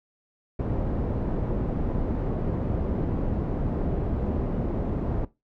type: low-pass noise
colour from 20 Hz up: pink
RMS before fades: -27 dBFS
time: 0.59-5.25 s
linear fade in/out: 5 ms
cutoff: 480 Hz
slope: 12 dB/octave
effects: noise-tail reverb RT60 0.2 s tail -17 dB re dry